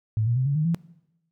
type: tone with pitch steps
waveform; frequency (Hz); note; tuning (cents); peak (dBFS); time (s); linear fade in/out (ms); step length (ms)
sine; 108.9 / 118.76 / 129.5 / 141.23 / 154.01 / 167.95; A2 / A#2 / C3 / C#3 / D#3 / E3; -17 / +33 / -17 / +33 / -17 / +33; -20; 0.17-0.746; 0; 96
effects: noise-tail reverb RT60 0.9 s tail -21 dB re dry